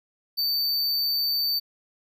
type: tone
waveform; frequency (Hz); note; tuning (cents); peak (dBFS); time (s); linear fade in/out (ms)
square; 4573; D8; -47; -23; 0.37-1.6; 20
effects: none